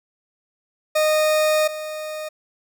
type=tone pair in turn; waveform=40% pulse; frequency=617 / 617 Hz; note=D#5 / D#5; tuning=-15 / -15 cents; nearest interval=unison; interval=0 cents; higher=neither; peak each=-15 / -27 dBFS; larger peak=first; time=0.95-1.68 / 1.68-2.29 s; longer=first; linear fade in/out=10 ms; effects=none